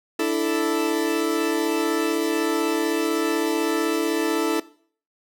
40% pulse chord, D suspended second, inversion none, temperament equal, 293.7 / 329.6 / 440 Hz, D4 / E4 / A4, 0 / 0 / 0 cents, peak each -26 / -23 / -24 dBFS, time 0.19-4.6 s, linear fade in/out 5 ms, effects noise-tail reverb RT60 0.5 s tail -19 dB re dry

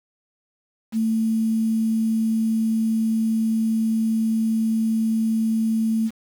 sine tone with quantisation, 222.5 Hz, A3, 20 cents sharp, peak -18 dBFS, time 0.92-6.11 s, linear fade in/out 50 ms, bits 7, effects none

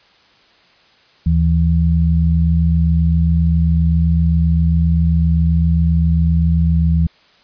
sine tone pair together, 77.22 / 164.81 Hz, D#2 / E3, -13 / 0 cents, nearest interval octave + minor second, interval 1313 cents, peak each -13 / -14 dBFS, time 1.26-7.07 s, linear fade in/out 5 ms, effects white hiss -51 dBFS RMS until 7.43 s + resampled to 11025 Hz

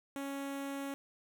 sawtooth tone with notch filter, 277.2 Hz, C#4, in tune, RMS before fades -40 dBFS, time 0.16-0.94 s, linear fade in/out 0 ms, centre 4700 Hz, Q 1.9, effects 11-bit

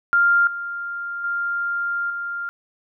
sine tone with level steps, 1396.9 Hz, F6, in tune, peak -13 / -26 / -21 / -25 dBFS, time 0.13-2.49 s, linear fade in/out 0 ms, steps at 0.47 / 1.24 / 2.1 s, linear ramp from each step 2 ms, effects none

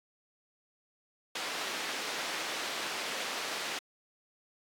white band-pass noise, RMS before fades -37 dBFS, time 1.35-3.79 s, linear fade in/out 5 ms, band 300 to 3900 Hz, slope 12 dB/octave, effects AAC 64 kbps

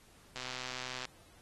click train, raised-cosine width 0.2 ms, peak -23 dBFS, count 89, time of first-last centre 0.36-1.053 s, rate 127 Hz, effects pink hiss -62 dBFS RMS until 1.41 s + AAC 32 kbps

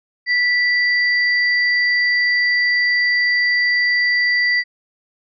sine tone pair together, 1968 / 4681 Hz, B6 / D8, -7 / -7 cents, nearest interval octave + minor third, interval 1500 cents, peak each -14 / -24 dBFS, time 0.26-4.64 s, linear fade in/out 50 ms, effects none

